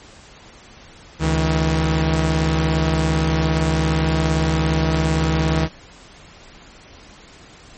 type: tone pair together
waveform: sawtooth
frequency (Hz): 71.23 / 159.9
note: C#2 / D#3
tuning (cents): +48 / +48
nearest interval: octave + major second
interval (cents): 1400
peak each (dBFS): -16 / -14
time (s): 1.19-5.69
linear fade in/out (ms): 50
effects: pink hiss -44 dBFS RMS until 7.77 s + MP3 32 kbps